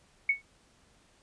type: tone with exponential decay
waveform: sine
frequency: 2217 Hz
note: C#7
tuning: in tune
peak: -19 dBFS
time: 0.29-0.42 s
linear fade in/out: 5 ms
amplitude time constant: 27 ms
effects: pink hiss -64 dBFS RMS until 1.22 s + resampled to 22050 Hz